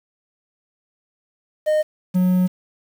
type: tone pair in turn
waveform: triangle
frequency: 614 / 182.54 Hz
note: D#5 / F#3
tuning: -23 / -23 cents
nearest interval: octave + major sixth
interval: 2100 cents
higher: first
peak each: -13 / -12 dBFS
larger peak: second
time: 1.66-1.83 / 2.14-2.48 s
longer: second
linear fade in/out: 20 ms
effects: 7-bit